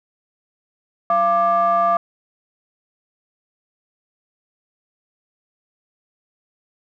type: ring-modulated tone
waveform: triangle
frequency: 248.2 Hz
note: B3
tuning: 9 cents sharp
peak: -9 dBFS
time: 1.1-1.97 s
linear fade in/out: 2 ms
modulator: 934 Hz
effects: none